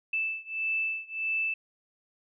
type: beating tone pair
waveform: sine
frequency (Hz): 2637 / 2638.6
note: E7 / E7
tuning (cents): 0 / +1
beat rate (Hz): 1.6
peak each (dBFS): -31 / -32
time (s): 0.13-1.54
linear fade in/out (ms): 5
effects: none